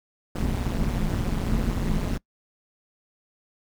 brown noise with amplitude modulation, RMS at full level -21 dBFS, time 0.35-2.18 s, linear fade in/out 10 ms, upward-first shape sine, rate 184 Hz, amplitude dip 100%, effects noise-tail reverb RT60 0.1 s tail -23 dB re dry

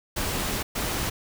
pink noise bursts at uneven times, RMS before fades -28 dBFS, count 2, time 0.16-0.63 / 0.75-1.1 s, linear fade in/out 10 ms, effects none

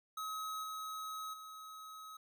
square tone with level steps, 1276 Hz, D#6, 43 cents sharp, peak -40 / -42 / -49 dBFS, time 0.17-2.17 s, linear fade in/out 5 ms, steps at 0.63 / 1.33 s, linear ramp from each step 10 ms, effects none

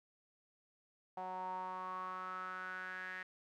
sawtooth tone with band-pass filter sweep, 185 Hz, F#3, in tune, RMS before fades -44 dBFS, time 1.17-3.23 s, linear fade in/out 5 ms, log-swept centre 810 to 1800 Hz, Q 7.3, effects none

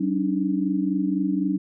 sine tone cluster, 189.1 / 280.5 / 304.4 Hz, F#3 / C#4 / D#4, +38 / +21 / -38 cents, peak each -25 dBFS, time 0-1.58 s, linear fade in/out 10 ms, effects none

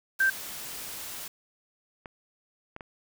white noise, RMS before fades -39 dBFS, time 0.19-1.28 s, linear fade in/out 5 ms
sine tone, 1568 Hz, G6, in tune, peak -20 dBFS, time 0.2-0.3 s, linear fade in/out 5 ms
clicks, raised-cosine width 0.5 ms, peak -25 dBFS, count 3, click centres 2.058 / 2.764 / 2.808 s
effects none

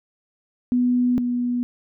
sine tone pair in turn, 246.9 / 244.2 Hz, B3 / B3, 0 / -19 cents, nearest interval unison, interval 19 cents, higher first, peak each -16 / -20 dBFS, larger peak first, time 0.72-1.18 / 1.18-1.63 s, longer first, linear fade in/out 0 ms, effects none

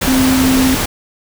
sine tone in noise, 260.9 Hz, C4, 5 cents flat, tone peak -10 dBFS, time 0.07-0.75 s, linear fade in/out 10 ms, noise pink, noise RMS -17 dBFS, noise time 0.01-0.86 s, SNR +4 dB, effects none

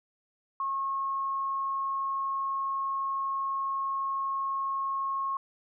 sine tone, 1087 Hz, C#6, 34 cents flat, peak -28 dBFS, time 0.6-5.37 s, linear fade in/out 2 ms, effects none

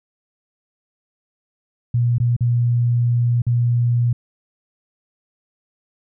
sine tone with dropouts, 120 Hz, B2, 49 cents flat, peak -14 dBFS, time 1.94-4.13 s, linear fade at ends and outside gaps 5 ms, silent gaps 2.183-2.2 / 2.365-2.407 / 3.42-3.466 s, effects none

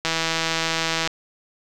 click train, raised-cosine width 0.2 ms, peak -5 dBFS, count 168, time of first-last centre 0.05-1.075 s, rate 163 Hz, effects none

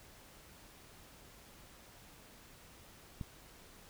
click, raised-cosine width 5 ms, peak -28 dBFS, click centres 3.212 s, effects pink hiss -58 dBFS RMS until 3.89 s

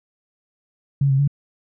sine tone with pitch steps, 139.3 / 135 / 141.8 Hz, C#3 / C#3 / C#3, +9 / -45 / +40 cents, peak -14 dBFS, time 1.01-1.277 s, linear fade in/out 5 ms, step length 89 ms, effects none

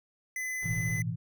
square tone, 2020 Hz, B6, 39 cents sharp, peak -33 dBFS, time 0.36-1.02 s, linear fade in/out 2 ms
brown noise, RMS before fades -45 dBFS, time 0.62-1.01 s, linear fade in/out 5 ms
sine chord, A suspended second, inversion none, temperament equal, 110 / 123.47 / 164.81 Hz, A2 / B2 / E3, 0 / 0 / 0 cents, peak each -34 / -34 / -34 dBFS, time 0.64-1.16 s, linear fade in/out 20 ms
effects none

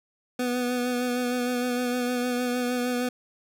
25% pulse tone with vibrato, 246.9 Hz, B3, in tune, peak -21 dBFS, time 0.39-3.09 s, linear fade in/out 5 ms, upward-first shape sine, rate 6.5 Hz, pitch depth 23 cents each way, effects none

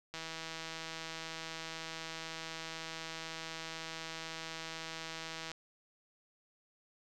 click train, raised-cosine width 0.2 ms, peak -25 dBFS, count 872, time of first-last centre 0.14-5.517 s, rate 162 Hz, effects none

